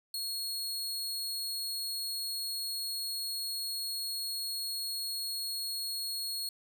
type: tone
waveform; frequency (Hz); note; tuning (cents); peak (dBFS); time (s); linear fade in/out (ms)
sawtooth; 4315; C#8; -47; -31; 0.14-6.49; 2
effects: none